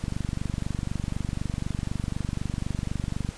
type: click train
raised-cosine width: 5 ms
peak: -16 dBFS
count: 79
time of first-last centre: 0.04-3.29 s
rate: 24 Hz
effects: pink hiss -45 dBFS RMS until 3.37 s + resampled to 22050 Hz